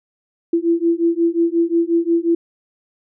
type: beating tone pair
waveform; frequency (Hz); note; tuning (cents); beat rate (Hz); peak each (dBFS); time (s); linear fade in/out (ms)
sine; 333.8 / 339.4; E4 / F4; +22 / -49; 5.6; -17; 0.53-2.35; 5
effects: none